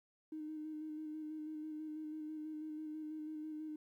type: tone with vibrato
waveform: triangle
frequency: 308.7 Hz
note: D#4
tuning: 14 cents flat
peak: -38 dBFS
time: 0.32-3.76 s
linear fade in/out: 5 ms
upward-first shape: square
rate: 6.1 Hz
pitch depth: 19 cents each way
effects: tanh soft clip ceiling -40 dBFS + 13-bit